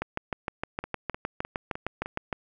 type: two click trains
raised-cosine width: 0.5 ms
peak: -14 / -19 dBFS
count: 16 / 5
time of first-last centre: 0.02-2.328 / 0.84-2.06 s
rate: 6.5 / 3.28 Hz
effects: none